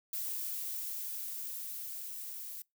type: noise with level ramp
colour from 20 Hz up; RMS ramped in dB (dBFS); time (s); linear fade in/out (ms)
violet; -37 to -44; 0.13-2.62; 2
effects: noise-tail reverb RT60 0.2 s tail -25 dB re dry